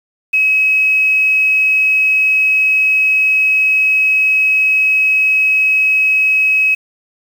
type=tone with quantisation; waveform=sine; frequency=2557 Hz; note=D#7; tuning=47 cents sharp; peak=-9 dBFS; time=0.33-6.75 s; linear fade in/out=10 ms; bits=6; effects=none